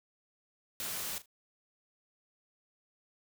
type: noise with echo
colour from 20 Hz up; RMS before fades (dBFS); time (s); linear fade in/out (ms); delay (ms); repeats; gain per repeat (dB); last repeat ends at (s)
white; -38; 0.8-1.18; 0; 39; 2; -14; 1.258
effects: none